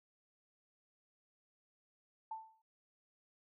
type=tone with exponential decay; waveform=sine; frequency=885 Hz; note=A5; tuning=10 cents sharp; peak=-38 dBFS; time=2.31-2.62 s; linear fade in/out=5 ms; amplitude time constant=67 ms; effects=none